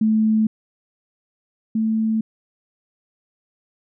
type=tone pair in turn; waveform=sine; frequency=218.2 / 220.7 Hz; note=A3 / A3; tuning=-14 / +5 cents; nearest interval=unison; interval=19 cents; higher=second; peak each=-14 / -17 dBFS; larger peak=first; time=0.01-0.47 / 1.75-2.21 s; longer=neither; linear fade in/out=5 ms; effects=none